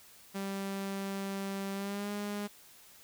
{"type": "tone with pitch glide", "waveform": "sawtooth", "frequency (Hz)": [196, 205.3], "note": ["G3", "G#3"], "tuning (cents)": [0, -20], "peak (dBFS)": -31, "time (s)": [0.34, 2.48], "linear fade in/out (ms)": 20, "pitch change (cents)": 80, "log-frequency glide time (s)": [1.73, 2.11], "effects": ["white hiss -57 dBFS RMS until 3.03 s"]}